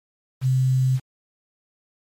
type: tone with quantisation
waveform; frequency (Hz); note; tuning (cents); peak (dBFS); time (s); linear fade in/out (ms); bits
sine; 130; C3; -11; -16; 0.41-1; 50; 7
effects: MP3 64 kbps